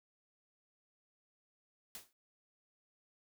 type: noise with exponential decay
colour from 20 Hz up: white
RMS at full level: -44 dBFS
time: 1.95-2.13 s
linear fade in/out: 1 ms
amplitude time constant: 38 ms
effects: none